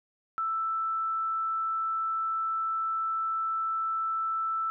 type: tone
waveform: sine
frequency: 1323 Hz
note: E6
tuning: 6 cents sharp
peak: -27 dBFS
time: 0.38-4.7 s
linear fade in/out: 0 ms
effects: none